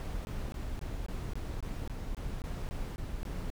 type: noise bursts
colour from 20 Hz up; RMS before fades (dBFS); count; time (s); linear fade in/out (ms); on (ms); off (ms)
brown; -37; 13; 0-3.502; 0; 250; 21
effects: none